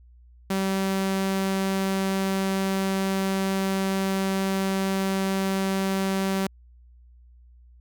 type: tone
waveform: sawtooth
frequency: 192.7 Hz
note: G3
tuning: 29 cents flat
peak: -19 dBFS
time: 0.5-6.47 s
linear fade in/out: 5 ms
effects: added 60 Hz sine -49 dBFS peak until 7.8 s